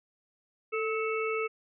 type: harmonic tone with a mistuned harmonic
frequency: 442.7 Hz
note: A4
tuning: 11 cents sharp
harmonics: 1 / 3 / 5 / 6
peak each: -30 / -35 / -37 / -38 dBFS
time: 0.72-1.48 s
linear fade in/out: 20 ms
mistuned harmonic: 3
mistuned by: -50 cents
effects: none